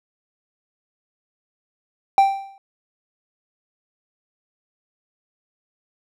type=tone with exponential decay; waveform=triangle; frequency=784 Hz; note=G5; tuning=in tune; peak=-6 dBFS; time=2.18-2.58 s; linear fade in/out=1 ms; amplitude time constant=86 ms; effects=none